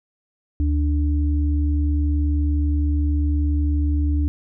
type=tone pair together; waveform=sine; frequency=74.13 / 293.3 Hz; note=D2 / D4; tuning=+17 / -2 cents; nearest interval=2 octaves; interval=2381 cents; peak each=-17 / -26 dBFS; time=0.6-4.28 s; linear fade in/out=0 ms; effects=none